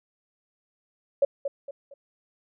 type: tone with echo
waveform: sine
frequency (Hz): 559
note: C#5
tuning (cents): +14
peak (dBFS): -16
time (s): 1.22-1.25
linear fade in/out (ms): 5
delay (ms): 230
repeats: 3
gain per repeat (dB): -9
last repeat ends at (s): 1.94
effects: none